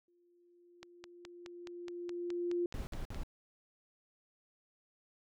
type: tone with exponential growth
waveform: sine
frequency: 349.2 Hz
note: F4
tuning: in tune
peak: -30 dBFS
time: 0.08-2.66 s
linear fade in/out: 2 ms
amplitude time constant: 560 ms
type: click train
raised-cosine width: 0.2 ms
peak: -30 dBFS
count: 12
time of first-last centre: 0.83-3.146 s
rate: 4.75 Hz
type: noise bursts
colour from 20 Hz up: brown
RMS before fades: -40 dBFS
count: 3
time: 2.74-3.234 s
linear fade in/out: 0 ms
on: 130 ms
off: 52 ms
effects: none